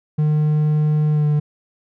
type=tone with pitch glide; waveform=triangle; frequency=151.8 to 148.93 Hz; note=D#3 to D3; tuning=-42 to +25 cents; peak=-12 dBFS; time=0.18-1.4 s; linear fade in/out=10 ms; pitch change=-33 cents; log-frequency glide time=1.1-1.29 s; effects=none